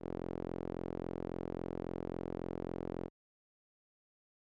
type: tone with band-pass filter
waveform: sawtooth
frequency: 43.65 Hz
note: F1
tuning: in tune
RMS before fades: -41 dBFS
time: 0-3.1 s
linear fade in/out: 50 ms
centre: 390 Hz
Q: 1.4
effects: none